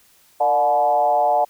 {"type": "tone with frequency modulation", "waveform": "sine", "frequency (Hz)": 726, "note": "F#5", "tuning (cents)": -33, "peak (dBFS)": -14, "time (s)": [0.4, 1.45], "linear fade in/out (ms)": 10, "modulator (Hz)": 134, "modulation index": 1.1, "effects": ["white hiss -55 dBFS RMS until 1.49 s"]}